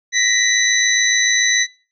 sine tone cluster, 1895 / 2002 / 3934 / 6060 Hz, A#6 / B6 / B7 / F#8, +28 / +23 / -7 / +40 cents, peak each -19 dBFS, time 0.12-1.67 s, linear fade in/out 50 ms, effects noise-tail reverb RT60 0.4 s tail -22 dB re dry

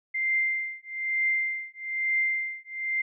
sine tone with tremolo, 2092 Hz, C7, 1 cent flat, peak -21 dBFS, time 0.14-3.02 s, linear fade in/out 10 ms, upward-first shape triangle, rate 1.1 Hz, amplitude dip 100%, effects none

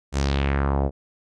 sawtooth tone with low-pass filter sweep, 69.3 Hz, C#2, in tune, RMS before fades -22 dBFS, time 0.12-0.91 s, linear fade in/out 50 ms, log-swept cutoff 8200 to 540 Hz, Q 2.2, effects none

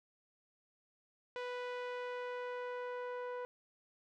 sawtooth tone with low-pass filter sweep, 493.9 Hz, B4, in tune, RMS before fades -42 dBFS, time 1.36-3.45 s, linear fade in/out 0 ms, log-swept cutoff 3100 to 1300 Hz, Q 0.9, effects none

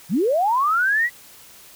sine linear sweep, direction up, 139 to 1986 Hz, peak -16 dBFS, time 0.09-1.1 s, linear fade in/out 50 ms, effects white hiss -46 dBFS RMS until 1.75 s

